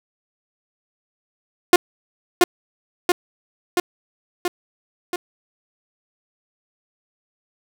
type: tone with echo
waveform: sawtooth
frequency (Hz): 355.4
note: F4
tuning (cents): +30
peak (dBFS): -3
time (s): 1.73-1.76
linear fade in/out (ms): 2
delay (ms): 680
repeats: 5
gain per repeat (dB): -3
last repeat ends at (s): 5.16
effects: none